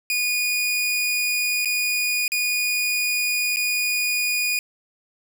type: tone with dropouts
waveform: sawtooth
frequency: 2457 Hz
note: D#7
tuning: 22 cents flat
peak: -17 dBFS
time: 0.1-4.59 s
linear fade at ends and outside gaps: 1 ms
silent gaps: 1.648-1.656 / 2.279-2.319 / 3.561-3.569 s
effects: none